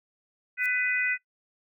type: harmonic tone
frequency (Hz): 498.9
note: B4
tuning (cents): +17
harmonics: 3 / 4 / 5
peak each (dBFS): -29 / -27 / -30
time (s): 0.57-1.18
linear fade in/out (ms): 50
type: noise with exponential growth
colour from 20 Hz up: blue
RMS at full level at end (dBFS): -42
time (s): 0.58-0.66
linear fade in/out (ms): 2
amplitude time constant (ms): 17
effects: noise-tail reverb RT60 0.1 s tail -20 dB re dry